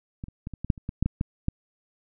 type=clicks; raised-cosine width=5 ms; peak=-22 / -29 / -21 / -24 / -19 / -7 / -29 / -18 / -9 / -12 / -13 / -11 dBFS; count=12; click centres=0.239 / 0.284 / 0.471 / 0.537 / 0.646 / 0.702 / 0.778 / 0.891 / 1.026 / 1.06 / 1.211 / 1.484 s; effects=none